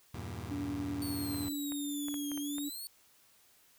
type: chord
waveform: sawtooth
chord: E diminished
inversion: none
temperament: just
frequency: 82.41 / 98.89 / 118.67 Hz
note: E2 / G2 / Bb2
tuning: 0 / +16 / +31 cents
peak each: -40 dBFS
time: 0.14-1.49 s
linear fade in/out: 5 ms
type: tone with pitch glide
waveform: sine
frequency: 286.5 to 288.8 Hz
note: D4 to D4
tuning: -43 to -29 cents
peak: -35 dBFS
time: 0.5-2.7 s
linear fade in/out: 20 ms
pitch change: +14 cents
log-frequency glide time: 0.93-1.85 s
type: exponential two-way sweep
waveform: 10% pulse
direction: down then up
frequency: 4500 to 3157 to 4500 Hz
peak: -34 dBFS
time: 1.02-2.87 s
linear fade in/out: 0 ms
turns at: 2.38 s
type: clicks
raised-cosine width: 0.5 ms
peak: -31 dBFS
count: 7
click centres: 1.345 / 1.721 / 2.084 / 2.142 / 2.317 / 2.376 / 2.583 s
effects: white hiss -65 dBFS RMS until 3.78 s